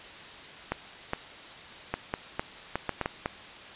clicks, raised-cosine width 0.5 ms, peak -13 dBFS, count 10, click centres 0.72 / 1.134 / 1.94 / 2.139 / 2.395 / 2.756 / 2.893 / 3.013 / 3.059 / 3.259 s, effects white hiss -45 dBFS RMS until 3.75 s + resampled to 8000 Hz

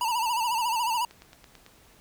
square tone with vibrato, 932 Hz, A#5, 1 cent flat, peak -25 dBFS, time 0.01-1.05 s, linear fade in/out 2 ms, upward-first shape sine, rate 14 Hz, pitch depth 100 cents each way
click train, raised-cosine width 0.2 ms, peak -30 dBFS, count 6, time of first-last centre 1.11-1.664 s, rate 9.03 Hz
effects pink hiss -57 dBFS RMS until 2 s

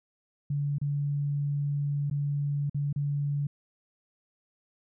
sine tone with dropouts, 143.6 Hz, D3, 39 cents flat, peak -26 dBFS, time 0.5-3.47 s, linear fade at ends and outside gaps 5 ms, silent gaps 0.784-0.814 / 2.1-2.111 / 2.697-2.745 / 2.928-2.96 s, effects none

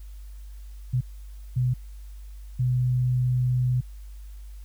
sine tone bursts at uneven times, 125.7 Hz, B2, 31 cents sharp, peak -20 dBFS, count 3, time 0.93-1.01 / 1.56-1.74 / 2.59-3.81 s, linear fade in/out 10 ms, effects added 50 Hz sine -38 dBFS peak until 4.64 s + white hiss -60 dBFS RMS until 4.64 s

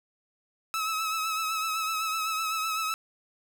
sawtooth tone with vibrato, 1294 Hz, E6, 32 cents flat, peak -24 dBFS, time 0.74-2.94 s, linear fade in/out 0 ms, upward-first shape triangle, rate 7.9 Hz, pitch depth 43 cents each way, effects none

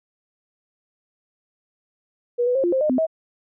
sine tone with pitch steps, 482.6 / 494.6 / 536 / 348.6 / 527 / 609 / 255.2 / 643 Hz, B4 / B4 / C5 / F4 / C5 / D#5 / C4 / E5, -40 / +3 / +42 / -3 / +12 / -37 / -43 / -43 cents, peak -17 dBFS, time 2.38-3.068 s, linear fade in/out 20 ms, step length 86 ms, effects none

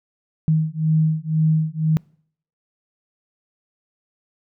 sine beating tone pair, 156.5 / 158.5 Hz, D#3 / D#3, +10 / +32 cents, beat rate 2 Hz, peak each -19 dBFS, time 0.48-1.97 s, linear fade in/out 0 ms, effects noise-tail reverb RT60 0.6 s tail -26 dB re dry

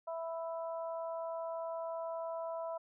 harmonic tone, 329.6 Hz, E4, in tune, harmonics 2 / 3 / 4, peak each -38 / -44 / -51 dBFS, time 0.07-2.78 s, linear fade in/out 10 ms, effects none

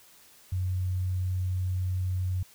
sine tone, 92 Hz, F#2, 9 cents flat, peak -26 dBFS, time 0.52-2.43 s, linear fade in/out 5 ms, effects white hiss -56 dBFS RMS until 2.54 s

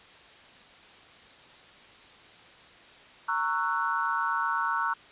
sine chord, F# dominant seventh, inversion first, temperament just, 925 / 1110 / 1332 / 1480 Hz, A#5 / C#6 / E6 / F#6, -14 / +2 / +18 / 0 cents, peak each -31 dBFS, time 3.28-4.94 s, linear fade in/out 10 ms, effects white hiss -52 dBFS RMS until 5.11 s + resampled to 8000 Hz

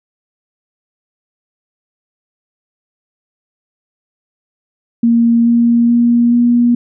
sine tone with pitch steps, 233.1 / 235.3 / 237.4 / 239.7 Hz, A#3 / A#3 / A#3 / A#3, 0 / +16 / +32 / +48 cents, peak -7 dBFS, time 5.03-6.75 s, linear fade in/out 5 ms, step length 430 ms, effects none

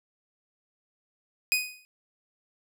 sawtooth tone with exponential decay, 2494 Hz, D#7, 3 cents sharp, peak -16 dBFS, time 1.52-1.85 s, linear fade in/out 0 ms, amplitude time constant 71 ms, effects none

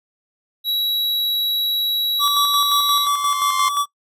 square tone, 3887 Hz, B7, 28 cents flat, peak -18 dBFS, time 0.64-3.08 s, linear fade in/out 50 ms
square tone with tremolo, 1149 Hz, D6, 38 cents flat, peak -16 dBFS, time 2.19-3.86 s, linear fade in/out 50 ms, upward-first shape square, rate 5.7 Hz, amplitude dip 45%
sawtooth tone with exponential growth, 1053 Hz, C6, 11 cents sharp, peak -15 dBFS, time 2.21-3.69 s, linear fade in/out 5 ms, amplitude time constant 320 ms
effects noise-tail reverb RT60 0.1 s tail -23 dB re dry + resampled to 32000 Hz

